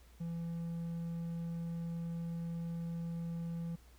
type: tone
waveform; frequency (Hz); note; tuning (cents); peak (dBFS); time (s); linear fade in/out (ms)
triangle; 168; E3; +33; -35; 0.2-3.76; 10
effects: added 60 Hz sine -58 dBFS peak until 3.98 s + pink hiss -66 dBFS RMS until 3.98 s